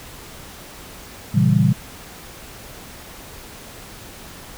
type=chord; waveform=sine; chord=A# diminished seventh; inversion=none; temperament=equal; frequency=116.54 / 138.59 / 164.81 / 196 Hz; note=A#2 / C#3 / E3 / G3; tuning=0 / 0 / 0 / 0 cents; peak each=-18 dBFS; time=1.34-1.73 s; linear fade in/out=10 ms; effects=pink hiss -39 dBFS RMS until 4.57 s